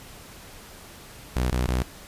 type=tone bursts; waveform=sawtooth; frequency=62.4 Hz; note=B1; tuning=19 cents sharp; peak=-18 dBFS; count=3; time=1.36-1.822 s; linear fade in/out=0 ms; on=140 ms; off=21 ms; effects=pink hiss -45 dBFS RMS until 2.07 s + resampled to 32000 Hz